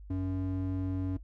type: ring-modulated tone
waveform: triangle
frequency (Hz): 186.5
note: F#3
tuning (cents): +14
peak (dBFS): -25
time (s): 0.1-1.17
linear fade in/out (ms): 5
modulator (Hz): 93.4
effects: noise-tail reverb RT60 0.1 s tail -17 dB re dry + added 50 Hz sine -45 dBFS peak until 1.23 s